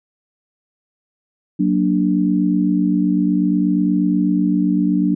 sine chord, Gb augmented, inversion none, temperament equal, 185 / 233.1 / 293.7 Hz, Gb3 / Bb3 / D4, 0 / 0 / 0 cents, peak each -17 / -21 / -17 dBFS, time 1.59-5.15 s, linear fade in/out 10 ms, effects none

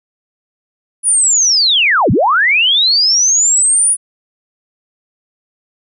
sine linear two-way sweep, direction down then up, 9880 to 82.41 to 9880 Hz, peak -8 dBFS, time 1.03-3.97 s, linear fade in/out 50 ms, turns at 2.11 s, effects none

